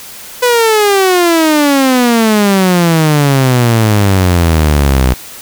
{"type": "exponential sweep", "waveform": "sawtooth", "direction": "down", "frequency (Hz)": [499, 61.74], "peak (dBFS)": -3, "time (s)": [0.42, 5.14], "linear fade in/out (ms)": 10, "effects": ["white hiss -30 dBFS RMS until 5.41 s"]}